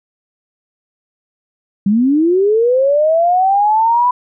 sine linear sweep, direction up, 190.9 to 998 Hz, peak -9 dBFS, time 1.86-4.11 s, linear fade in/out 5 ms, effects none

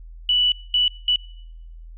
sine tone bursts at uneven times, 2960 Hz, F#7, in tune, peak -15 dBFS, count 3, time 0.29-0.52 / 0.74-0.88 / 1.08-1.16 s, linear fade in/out 2 ms, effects noise-tail reverb RT60 0.9 s tail -25 dB re dry + added 41 Hz sine -37 dBFS peak until 1.97 s

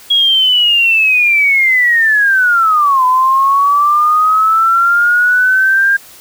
sine linear two-way sweep, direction down then up, 3322 to 1006 to 1611 Hz, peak -7 dBFS, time 0.1-5.97 s, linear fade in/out 10 ms, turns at 3.05 s, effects white hiss -38 dBFS RMS until 6.2 s

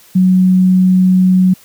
sine tone, 185 Hz, F#3, in tune, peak -6 dBFS, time 0.15-1.54 s, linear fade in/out 10 ms, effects white hiss -44 dBFS RMS until 1.64 s

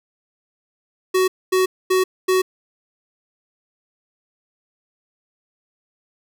square tone bursts, 373.1 Hz, F#4, 14 cents sharp, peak -15 dBFS, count 4, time 1.14-2.42 s, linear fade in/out 10 ms, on 140 ms, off 240 ms, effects none

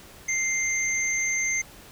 sine tone pair together, 2093 / 6284 Hz, C7 / G8, 0 / +3 cents, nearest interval octave + perfect fifth, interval 1903 cents, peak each -25 / -27 dBFS, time 0.28-1.62 s, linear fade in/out 10 ms, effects pink hiss -48 dBFS RMS until 1.91 s

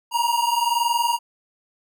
square tone pair together, 932.3 / 953.5 Hz, A#5 / A#5, 0 / +39 cents, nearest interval unison, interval 39 cents, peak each -23 / -22 dBFS, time 0.11-1.19 s, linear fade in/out 50 ms, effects none

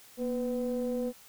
triangle ring-modulated tone, 129.4 Hz, C3, 19 cents flat, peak -24 dBFS, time 0.17-1.13 s, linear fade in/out 50 ms, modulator 369 Hz, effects white hiss -55 dBFS RMS until 1.28 s

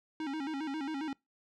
square tone with vibrato, 293.7 Hz, D4, in tune, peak -35 dBFS, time 0.2-1.13 s, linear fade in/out 2 ms, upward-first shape square, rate 7.4 Hz, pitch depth 120 cents each way, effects noise-tail reverb RT60 0.2 s tail -24 dB re dry + low-pass 4000 Hz 12 dB/octave

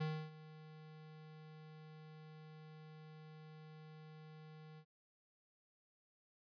square tone with ADSR envelope, 155.56 Hz, D#3, in tune, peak -37 dBFS, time 0-4.85 s, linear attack 13 ms, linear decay 290 ms, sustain -18 dB, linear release 69 ms, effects resampled to 11025 Hz

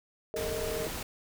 sine chord, Ab suspended second, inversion none, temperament equal with one note detuned, 415.3 / 454.7 / 622.3 Hz, Ab4 / Bb4 / Eb5, 0 / -43 / 0 cents, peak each -40 / -35 / -37 dBFS, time 0.34-0.87 s, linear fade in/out 0 ms
pink noise, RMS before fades -37 dBFS, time 0.36-1.03 s, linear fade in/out 5 ms
effects none

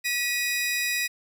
sawtooth tone pair together, 1937 / 2489 Hz, B6 / D#7, -34 / 0 cents, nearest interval major third, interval 434 cents, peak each -24 dBFS, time 0.04-1.08 s, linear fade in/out 20 ms, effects none

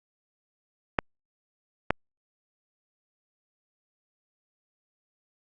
clicks, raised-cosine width 0.5 ms, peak -6 dBFS, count 2, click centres 0.988 / 1.906 s, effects Opus 48 kbps

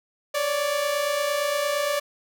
sawtooth tone pair together, 557.3 / 586 Hz, C#5 / D5, +9 / -4 cents, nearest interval minor second, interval 87 cents, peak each -25 / -20 dBFS, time 0.34-2 s, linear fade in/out 10 ms, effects none

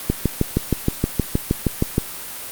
click train, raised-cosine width 3 ms, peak -3 dBFS, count 13, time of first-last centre 0.1-1.981 s, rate 6.38 Hz, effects white hiss -32 dBFS RMS until 2.51 s + Opus 32 kbps

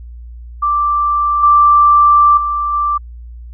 sine tone with level steps, 1174.7 Hz, D6, in tune, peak -11 / -5 / -14 / -12 dBFS, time 0.62-2.98 s, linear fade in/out 10 ms, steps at 1.43 / 2.37 / 2.73 s, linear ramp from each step 5 ms, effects added 59 Hz sine -29 dBFS peak until 3.53 s

